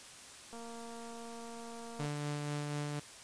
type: click train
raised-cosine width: 1 ms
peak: -36 dBFS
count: 355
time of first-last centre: 0.53-2.056 s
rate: 232 Hz
type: tone with tremolo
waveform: sawtooth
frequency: 146.83 Hz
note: D3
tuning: in tune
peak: -31 dBFS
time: 1.99-3 s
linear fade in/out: 10 ms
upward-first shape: sine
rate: 4.1 Hz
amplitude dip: 25%
effects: white hiss -52 dBFS RMS until 3.23 s + resampled to 22050 Hz